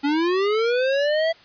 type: linear sweep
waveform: square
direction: up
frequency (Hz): 277.2 to 665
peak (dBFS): -19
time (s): 0.03-1.33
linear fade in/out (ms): 20
effects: white hiss -50 dBFS RMS until 1.44 s + resampled to 11025 Hz